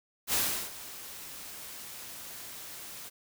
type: noise with ADSR envelope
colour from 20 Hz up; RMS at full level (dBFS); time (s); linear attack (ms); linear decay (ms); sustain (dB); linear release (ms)
white; -27; 0.27-3.1; 66; 360; -17; 23
effects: none